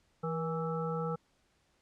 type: harmonic tone with a mistuned harmonic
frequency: 164.81 Hz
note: E3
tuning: in tune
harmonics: 1 / 3 / 5 / 7 / 8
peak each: -35 / -36 / -43 / -49 / -40 dBFS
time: 0.23-1.16 s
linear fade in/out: 10 ms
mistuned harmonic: 3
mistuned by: -54 cents
effects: pink hiss -72 dBFS RMS until 1.81 s + low-pass 8000 Hz 12 dB/octave